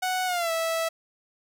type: tone with pitch glide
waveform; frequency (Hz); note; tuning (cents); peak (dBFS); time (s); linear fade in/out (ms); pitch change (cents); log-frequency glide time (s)
sawtooth; 740 to 655.5; F#5 to E5; 0 to -10; -21; 0.02-0.89; 10; -210; 0.26-0.51
effects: none